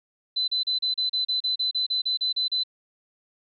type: tone bursts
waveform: sine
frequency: 4026 Hz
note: B7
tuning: 33 cents sharp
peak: -22 dBFS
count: 15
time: 0.36-2.636 s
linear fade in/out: 10 ms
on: 120 ms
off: 34 ms
effects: none